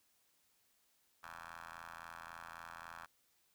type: ring-modulated tone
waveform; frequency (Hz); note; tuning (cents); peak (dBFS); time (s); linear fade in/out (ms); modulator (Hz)
10% pulse; 83.7; E2; +27; -38; 1.23-3.06; 5; 1230
effects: white hiss -75 dBFS RMS until 3.54 s